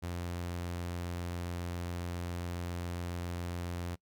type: tone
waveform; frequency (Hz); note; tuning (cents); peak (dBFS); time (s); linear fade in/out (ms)
sawtooth; 87.31; F2; 0; -32; 0.02-3.96; 20
effects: noise-tail reverb RT60 0.1 s tail -23 dB re dry